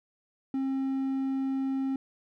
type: tone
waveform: triangle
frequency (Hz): 267.9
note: C4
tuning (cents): +41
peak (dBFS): -25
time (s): 0.54-1.96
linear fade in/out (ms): 2
effects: none